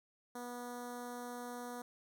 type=tone with notch filter; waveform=10% pulse; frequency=243.7 Hz; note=B3; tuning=23 cents flat; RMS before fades=-45 dBFS; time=0.35-1.82 s; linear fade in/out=5 ms; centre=2800 Hz; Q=0.6; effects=none